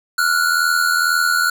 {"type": "tone pair together", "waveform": "square", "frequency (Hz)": [1380.9, 1463], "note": ["F6", "F#6"], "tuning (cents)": [-20, -20], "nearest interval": "minor second", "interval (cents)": 100, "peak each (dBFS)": [-19, -17], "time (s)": [0.18, 1.5], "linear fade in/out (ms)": 5, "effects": ["8-bit"]}